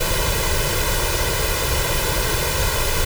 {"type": "noise with comb filter", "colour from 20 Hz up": "pink", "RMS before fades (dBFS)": -20, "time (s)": [0, 3.05], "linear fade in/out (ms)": 10, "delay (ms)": 2, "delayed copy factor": 0.8, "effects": []}